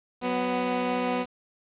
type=tone pair together; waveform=15% pulse; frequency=185 / 248.5 Hz; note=F#3 / B3; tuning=0 / +11 cents; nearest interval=perfect fourth; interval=511 cents; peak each=-27 / -19 dBFS; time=0.21-1.26 s; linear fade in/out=50 ms; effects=resampled to 8000 Hz + 8-bit